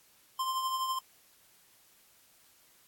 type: tone with tremolo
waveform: square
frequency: 1046.5 Hz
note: C6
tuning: in tune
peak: -29 dBFS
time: 0.39-0.99 s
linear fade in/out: 5 ms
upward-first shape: triangle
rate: 12 Hz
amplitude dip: 50%
effects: white hiss -63 dBFS RMS until 2.87 s + AAC 64 kbps